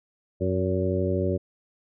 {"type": "harmonic tone with a mistuned harmonic", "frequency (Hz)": 92.5, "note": "F#2", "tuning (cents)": 0, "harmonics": [1, 2, 3, 4, 5, 6], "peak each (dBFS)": [-27, -30, -32, -28, -32, -30], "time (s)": [0.4, 1.38], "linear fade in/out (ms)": 20, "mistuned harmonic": 6, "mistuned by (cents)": 35, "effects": []}